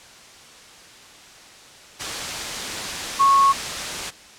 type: tone in noise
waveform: sine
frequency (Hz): 1100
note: C#6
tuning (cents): -14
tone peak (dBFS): -12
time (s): 3.19-3.53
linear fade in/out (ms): 20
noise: white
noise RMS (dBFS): -27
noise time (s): 1.99-4.11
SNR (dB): +12
effects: white hiss -45 dBFS RMS until 4.38 s + low-pass 7000 Hz 12 dB/octave